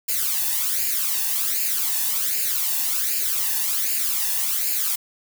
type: noise with flanger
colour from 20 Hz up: blue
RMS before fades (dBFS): -23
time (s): 0.08-4.96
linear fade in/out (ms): 10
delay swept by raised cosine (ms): 0.42 to 1.14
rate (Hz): 1.3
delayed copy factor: +0.7
effects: none